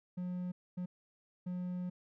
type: tone bursts at uneven times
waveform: triangle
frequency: 180 Hz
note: F#3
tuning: 47 cents flat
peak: -34 dBFS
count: 3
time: 0.17-0.52 / 0.77-0.86 / 1.46-1.9 s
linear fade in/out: 10 ms
effects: none